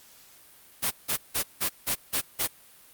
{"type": "noise bursts", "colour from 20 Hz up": "white", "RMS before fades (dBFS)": -26, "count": 7, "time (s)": [0.82, 2.477], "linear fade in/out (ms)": 20, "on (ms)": 91, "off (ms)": 170, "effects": ["white hiss -54 dBFS RMS until 2.93 s", "Opus 48 kbps"]}